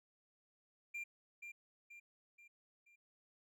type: tone with echo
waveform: triangle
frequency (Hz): 2384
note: D7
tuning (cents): +25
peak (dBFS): -40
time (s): 0.94-1.04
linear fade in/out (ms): 10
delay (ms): 480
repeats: 4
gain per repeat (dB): -6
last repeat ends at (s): 2.96
effects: none